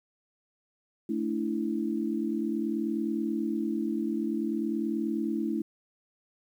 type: chord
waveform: sine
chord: A suspended fourth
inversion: none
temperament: equal with one note detuned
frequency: 220 / 289.1 / 329.6 Hz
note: A3 / D4 / E4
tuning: 0 / -27 / 0 cents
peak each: -31 / -33 / -31 dBFS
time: 1.09-5.62 s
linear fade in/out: 5 ms
effects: 10-bit